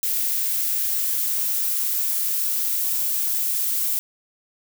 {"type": "noise with high-pass filter sweep", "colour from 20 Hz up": "violet", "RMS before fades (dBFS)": -23, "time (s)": [0.03, 3.99], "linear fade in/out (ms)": 0, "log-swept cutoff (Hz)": [1800, 480], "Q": 1.4, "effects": []}